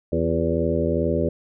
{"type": "harmonic tone with a mistuned harmonic", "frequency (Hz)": 82.41, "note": "E2", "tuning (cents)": 0, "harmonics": [1, 2, 3, 4, 5, 6, 7], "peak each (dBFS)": [-27, -27, -27, -27, -27, -27, -27], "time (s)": [0.12, 1.29], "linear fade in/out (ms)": 5, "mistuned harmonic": 4, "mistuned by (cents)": 56, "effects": []}